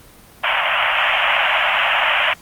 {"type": "band-pass noise", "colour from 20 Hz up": "white", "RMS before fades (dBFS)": -17, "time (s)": [0.43, 2.34], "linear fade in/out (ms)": 10, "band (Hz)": [580, 3100], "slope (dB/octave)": 96, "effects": ["pink hiss -45 dBFS RMS until 2.41 s", "Opus 32 kbps"]}